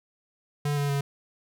square tone with pitch steps, 145.6 / 143.1 / 140.64 Hz, D3 / D3 / C#3, -15 / -45 / +25 cents, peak -25 dBFS, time 0.65-1.01 s, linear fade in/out 5 ms, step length 120 ms, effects none

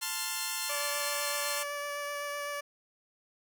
5% pulse chord, F major, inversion first, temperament equal, 880 / 1046.5 / 1396.9 Hz, A5 / C6 / F6, 0 / 0 / 0 cents, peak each -25 dBFS, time 0.01-1.64 s, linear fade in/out 20 ms
15% pulse tone with vibrato, 578 Hz, D5, 28 cents flat, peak -28 dBFS, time 0.69-2.61 s, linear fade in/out 10 ms, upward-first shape sine, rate 7.9 Hz, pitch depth 10 cents each way
effects none

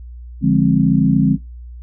sine chord, D half-diminished seventh, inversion none, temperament equal with one note detuned, 146.83 / 174.61 / 207.7 / 264.5 Hz, D3 / F3 / Ab3 / C4, 0 / 0 / 0 / +19 cents, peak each -16 dBFS, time 0.41-1.38 s, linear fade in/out 50 ms, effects noise-tail reverb RT60 0.2 s tail -20 dB re dry + added 60 Hz sine -31 dBFS peak until 1.82 s

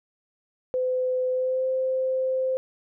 sine tone with pitch glide, 509 to 520.3 Hz, C5 to C5, -48 to -10 cents, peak -22 dBFS, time 0.74-2.57 s, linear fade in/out 0 ms, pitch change +38 cents, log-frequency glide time 1.31-1.67 s, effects none

